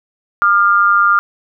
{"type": "tone pair together", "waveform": "sine", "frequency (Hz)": [1206.3, 1396.9], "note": ["D6", "F6"], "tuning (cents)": [46, 0], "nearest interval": "minor third", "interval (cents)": 254, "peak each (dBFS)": -11, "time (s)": [0.42, 1.19], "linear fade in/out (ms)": 0, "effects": []}